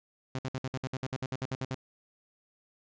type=tone bursts; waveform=sawtooth; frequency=130.81 Hz; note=C3; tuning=in tune; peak=-28 dBFS; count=15; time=0.35-1.745 s; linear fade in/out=2 ms; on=37 ms; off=60 ms; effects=resampled to 16000 Hz